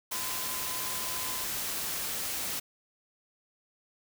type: tone in noise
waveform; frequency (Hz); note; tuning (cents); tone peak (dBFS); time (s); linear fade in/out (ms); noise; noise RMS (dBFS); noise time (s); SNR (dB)
sine; 1021; C6; -43; -43; 0.11-1.45; 10; white; -34; 0.11-2.6; -12
effects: none